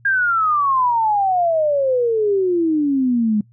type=exponential sweep; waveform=sine; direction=down; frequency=1626 to 205.6 Hz; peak=-14 dBFS; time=0.05-3.41 s; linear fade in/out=5 ms; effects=noise-tail reverb RT60 0.1 s tail -22 dB re dry + added 118 Hz sine -48 dBFS peak until 3.52 s